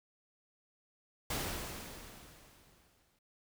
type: noise with exponential decay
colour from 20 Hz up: pink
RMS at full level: -35 dBFS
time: 1.3-3.19 s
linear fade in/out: 5 ms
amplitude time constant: 410 ms
effects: none